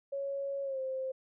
sine tone with pitch glide, 554.4 to 525.1 Hz, C#5 to C5, 0 to +6 cents, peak -33 dBFS, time 0.12-1.12 s, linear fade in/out 10 ms, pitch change -94 cents, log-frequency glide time 0.63-0.8 s, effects none

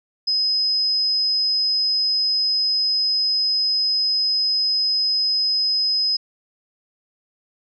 sine tone, 5060 Hz, D#8, 28 cents sharp, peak -17 dBFS, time 0.27-6.17 s, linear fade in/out 10 ms, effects none

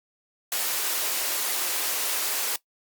white high-pass noise, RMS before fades -27 dBFS, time 0.52-2.56 s, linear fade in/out 2 ms, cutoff 320 Hz, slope 24 dB/octave, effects noise-tail reverb RT60 0.1 s tail -19 dB re dry + Opus 48 kbps

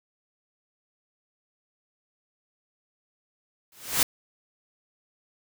white noise with exponential growth, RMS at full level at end -18 dBFS, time 3.72-4.03 s, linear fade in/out 2 ms, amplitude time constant 66 ms, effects none

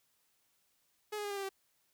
sawtooth tone with pitch steps, 422.7 / 415.4 / 408.3 / 401.3 / 394.4 / 387.6 Hz, G#4 / G#4 / G#4 / G4 / G4 / G4, +31 / 0 / -29 / +41 / +11 / -20 cents, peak -33 dBFS, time 1.12-1.492 s, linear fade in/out 10 ms, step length 62 ms, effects white hiss -75 dBFS RMS until 1.93 s

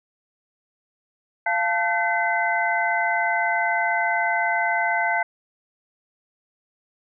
sine tone cluster, 694 / 880 / 1527 / 2042 Hz, F5 / A5 / G6 / C7, -11 / 0 / -46 / -43 cents, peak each -25 dBFS, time 1.46-5.23 s, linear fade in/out 5 ms, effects none

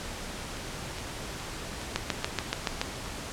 two click trains, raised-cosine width 0.2 ms, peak -23 / -9 dBFS, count 7 / 7, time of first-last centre 0.57-3.06 / 1.96-2.815 s, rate 2.41 / 7.02 Hz, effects pink hiss -38 dBFS RMS until 3.32 s + low-pass 9000 Hz 12 dB/octave

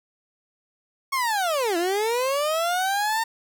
30% pulse linear two-way sweep, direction down then up, 1108.7 to 330 to 916 Hz, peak -19 dBFS, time 1.12-3.24 s, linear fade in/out 10 ms, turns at 1.77 s, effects none

